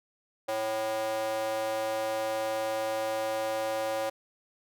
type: tone with high-pass filter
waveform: square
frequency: 110.1 Hz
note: A2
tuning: 2 cents sharp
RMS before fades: -31 dBFS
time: 0.48-4.1 s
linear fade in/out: 10 ms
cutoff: 600 Hz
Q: 4.1
effects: none